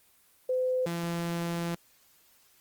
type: tone pair in turn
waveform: sine / sawtooth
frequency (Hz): 510 / 170.19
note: C5 / F3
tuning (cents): -44 / -44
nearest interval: octave + perfect fifth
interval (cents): 1900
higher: first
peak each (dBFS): -25 / -26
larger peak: first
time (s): 0.49-0.86 / 0.86-1.75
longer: second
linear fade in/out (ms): 5
effects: white hiss -63 dBFS RMS until 2.6 s + Opus 24 kbps